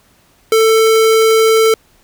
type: tone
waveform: square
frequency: 444.3 Hz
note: A4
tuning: 17 cents sharp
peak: -8 dBFS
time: 0.52-1.74 s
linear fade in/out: 2 ms
effects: pink hiss -52 dBFS RMS until 2.03 s

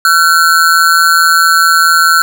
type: ring-modulated tone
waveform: square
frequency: 1432 Hz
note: F6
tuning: 43 cents sharp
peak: -3 dBFS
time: 0.05-2.22 s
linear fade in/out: 0 ms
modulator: 82.3 Hz
effects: none

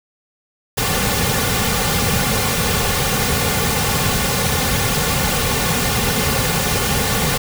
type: noise with comb filter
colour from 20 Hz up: pink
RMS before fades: -18 dBFS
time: 0.77-7.38 s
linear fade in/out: 10 ms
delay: 3.1 ms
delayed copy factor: -0.7
effects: none

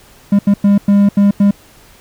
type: tone bursts at uneven times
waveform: triangle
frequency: 201.5 Hz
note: G3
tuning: 48 cents sharp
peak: -4 dBFS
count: 6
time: 0.32-0.39 / 0.47-0.54 / 0.64-0.78 / 0.88-1.09 / 1.17-1.31 / 1.4-1.51 s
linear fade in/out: 5 ms
effects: pink hiss -44 dBFS RMS until 2 s

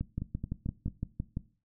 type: two click trains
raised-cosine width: 5 ms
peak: -20 / -22 dBFS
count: 9 / 4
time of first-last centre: 0.01-1.371 / 0.22-0.881 s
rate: 5.88 / 4.54 Hz
effects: noise-tail reverb RT60 0.4 s tail -18 dB re dry

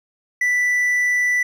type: tone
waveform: triangle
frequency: 1975.5 Hz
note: B6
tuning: in tune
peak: -14 dBFS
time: 0.41-1.43 s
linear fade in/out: 5 ms
effects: none

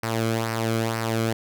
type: tone with flanger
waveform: sawtooth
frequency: 113.2 Hz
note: A2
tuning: 50 cents sharp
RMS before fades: -25 dBFS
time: 0.03-1.33 s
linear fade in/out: 5 ms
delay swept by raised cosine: 0.28 to 1.12 ms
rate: 2.1 Hz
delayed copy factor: -0.6
effects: none

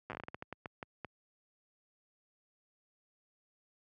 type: slowing click train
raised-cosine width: 0.5 ms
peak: -26 dBFS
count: 15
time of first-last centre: 0.1-1.047 s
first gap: 8 ms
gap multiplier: 1.29
effects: high-pass 80 Hz 12 dB/octave

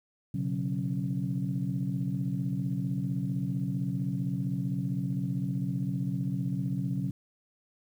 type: tone cluster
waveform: sine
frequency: 124.3 / 139.8 / 184.1 / 275.4 Hz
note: B2 / C#3 / F#3 / C#4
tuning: +12 / +15 / -8 / -11 cents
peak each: -34 / -32 / -32 / -37 dBFS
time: 0.34-7.11 s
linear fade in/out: 5 ms
effects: tanh soft clip ceiling -19 dBFS + 10-bit

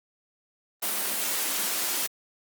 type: high-pass noise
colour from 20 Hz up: white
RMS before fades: -28 dBFS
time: 0.82-2.07 s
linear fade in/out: 10 ms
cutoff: 190 Hz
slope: 96 dB/octave
effects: Opus 24 kbps

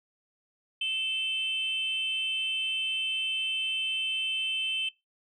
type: tone pair together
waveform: sine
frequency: 2639 / 3087 Hz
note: E7 / G7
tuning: +1 / -27 cents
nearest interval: minor third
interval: 272 cents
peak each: -31 / -27 dBFS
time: 0.81-4.89 s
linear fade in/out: 5 ms
effects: noise-tail reverb RT60 0.2 s tail -21 dB re dry + tanh soft clip ceiling -23 dBFS

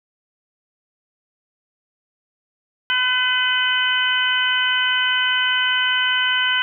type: harmonic tone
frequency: 505 Hz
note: B4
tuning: 39 cents sharp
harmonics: 2 / 3 / 4 / 5 / 6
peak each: -27 / -20 / -26 / -27 / -20 dBFS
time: 2.9-6.62 s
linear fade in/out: 0 ms
effects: none

